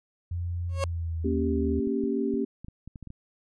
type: tone with pitch glide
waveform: sine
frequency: 86.9 to 77.42 Hz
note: F2 to D#2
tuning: -8 to -8 cents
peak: -28 dBFS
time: 0.31-1.8 s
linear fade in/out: 5 ms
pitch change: -200 cents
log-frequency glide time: 0.7-1.64 s
type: tone with exponential growth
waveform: 30% pulse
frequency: 547 Hz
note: C#5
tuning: 23 cents flat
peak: -21 dBFS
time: 0.69-0.84 s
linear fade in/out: 1 ms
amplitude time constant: 32 ms
type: chord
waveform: sine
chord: G diminished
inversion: first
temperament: equal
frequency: 233.1 / 277.2 / 392 Hz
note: Bb3 / Db4 / G4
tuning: 0 / 0 / 0 cents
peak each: -29 dBFS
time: 1.24-2.45 s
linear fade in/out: 10 ms
type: clicks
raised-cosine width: 5 ms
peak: -29 dBFS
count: 10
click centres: 1.873 / 2.038 / 2.339 / 2.646 / 2.684 / 2.876 / 2.958 / 3.027 / 3.073 / 3.104 s
effects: resampled to 24000 Hz